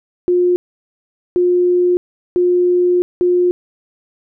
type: tone bursts at uneven times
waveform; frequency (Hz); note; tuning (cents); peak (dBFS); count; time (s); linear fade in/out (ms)
sine; 356.6; F4; +36; -10; 4; 0.28-0.56 / 1.36-1.97 / 2.36-3.02 / 3.21-3.51; 0
effects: none